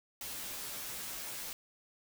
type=noise with comb filter; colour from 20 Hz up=white; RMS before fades=-42 dBFS; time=0.21-1.53 s; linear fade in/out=2 ms; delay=13 ms; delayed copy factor=-0.85; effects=none